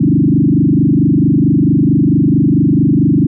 sine tone with frequency modulation, 219.4 Hz, A3, 5 cents flat, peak -7 dBFS, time 0-3.27 s, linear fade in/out 10 ms, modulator 24.5 Hz, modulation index 3.8, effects none

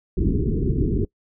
pink low-pass noise, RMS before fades -21 dBFS, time 0.17-1.05 s, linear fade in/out 5 ms, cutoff 430 Hz, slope 96 dB/octave, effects noise-tail reverb RT60 0.1 s tail -23 dB re dry

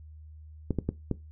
clicks, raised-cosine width 3 ms, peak -14 dBFS, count 4, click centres 0.707 / 0.787 / 0.89 / 1.113 s, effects noise-tail reverb RT60 0.2 s tail -18 dB re dry + added 77 Hz sine -45 dBFS peak until 1.31 s

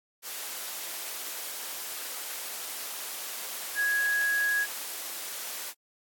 sine tone in noise, 1661.2 Hz, G#6, in tune, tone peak -24 dBFS, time 3.75-4.67 s, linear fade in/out 50 ms, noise white, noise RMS -37 dBFS, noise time 0.22-5.74 s, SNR +10 dB, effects high-pass 400 Hz 12 dB/octave + AAC 64 kbps

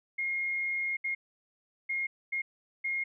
sine tone bursts at uneven times, 2142 Hz, C7, 40 cents sharp, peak -29 dBFS, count 5, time 0.18-0.97 / 1.04-1.15 / 1.89-2.07 / 2.32-2.42 / 2.84-3.04 s, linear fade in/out 10 ms, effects none

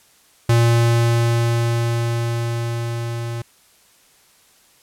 square tone with level ramp, 117.2 Hz, A#2, 10 cents sharp, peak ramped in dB -12 to -25 dBFS, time 0.49-3.42 s, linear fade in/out 5 ms, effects white hiss -54 dBFS RMS until 4.82 s + low-pass 12000 Hz 12 dB/octave

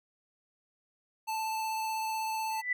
square tone with vibrato, 880 Hz, A5, in tune, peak -32 dBFS, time 1.27-2.62 s, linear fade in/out 20 ms, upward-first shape sine, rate 16 Hz, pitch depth 10 cents each way
sine tone with exponential growth, 1985 Hz, B6, 8 cents sharp, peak -24 dBFS, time 2.5-2.73 s, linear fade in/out 5 ms, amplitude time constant 49 ms
effects none

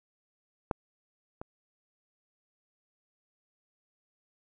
clicks, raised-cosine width 1 ms, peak -14 / -25 dBFS, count 2, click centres 0.712 / 1.415 s, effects none

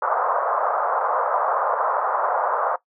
white band-pass noise, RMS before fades -22 dBFS, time 0.02-2.76 s, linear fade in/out 5 ms, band 510 to 1300 Hz, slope 48 dB/octave, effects noise-tail reverb RT60 0.1 s tail -17 dB re dry

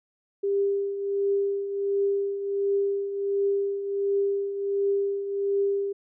sine tone with tremolo, 398.5 Hz, G4, 28 cents sharp, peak -20 dBFS, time 0.43-5.93 s, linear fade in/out 10 ms, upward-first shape triangle, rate 1.4 Hz, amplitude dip 65%, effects none

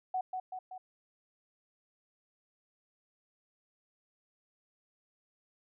sine tone with echo, 744 Hz, F#5, 9 cents sharp, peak -30 dBFS, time 0.14-0.21 s, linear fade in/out 5 ms, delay 190 ms, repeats 3, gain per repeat -4 dB, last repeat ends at 0.78 s, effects none

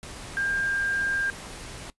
sine tone in noise, 1600 Hz, G6, 35 cents sharp, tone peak -24 dBFS, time 0.37-1.3 s, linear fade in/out 0 ms, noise pink, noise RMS -40 dBFS, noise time 0.03-1.9 s, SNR +13 dB, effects noise-tail reverb RT60 0.1 s tail -19 dB re dry + resampled to 24000 Hz

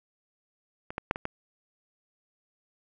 clicks, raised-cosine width 0.5 ms, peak -22 / -16 / -9 / -19 / -16 dBFS, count 5, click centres 0.905 / 0.981 / 1.111 / 1.159 / 1.254 s, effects none

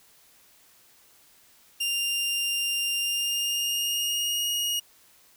sawtooth tone with pitch glide, 2794 to 2874 Hz, F7 to F7, 0 to +49 cents, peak -22 dBFS, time 1.8-4.8 s, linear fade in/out 10 ms, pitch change +49 cents, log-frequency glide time 2.99-4.5 s, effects white hiss -58 dBFS RMS until 5.36 s

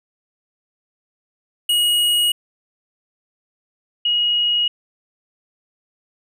square / sine tone pair in turn, 2892 / 2892 Hz, F#7 / F#7, -40 / -40 cents, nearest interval unison, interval 0 cents, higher neither, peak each -15 dBFS, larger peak neither, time 1.69-2.32 / 4.05-4.68 s, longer neither, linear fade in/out 5 ms, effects none

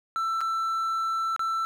triangle tone with dropouts, 1333 Hz, E6, 19 cents sharp, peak -23 dBFS, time 0.16-1.65 s, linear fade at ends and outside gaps 0 ms, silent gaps 0.407-0.413 / 1.363-1.394 s, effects none

